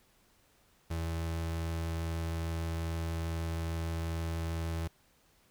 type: tone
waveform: 35% pulse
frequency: 82.4 Hz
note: E2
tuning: in tune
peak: -31 dBFS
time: 0.9-4.88 s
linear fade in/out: 10 ms
effects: pink hiss -67 dBFS RMS until 5.5 s